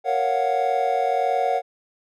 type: chord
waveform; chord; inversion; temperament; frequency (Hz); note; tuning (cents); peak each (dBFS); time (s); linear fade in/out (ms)
triangle; Gb major seventh; first; equal; 466.2 / 554.4 / 698.5 / 740; Bb4 / Db5 / F5 / Gb5; 0 / 0 / 0 / 0; -25 / -24 / -24 / -20; 0.04-1.62; 50
effects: none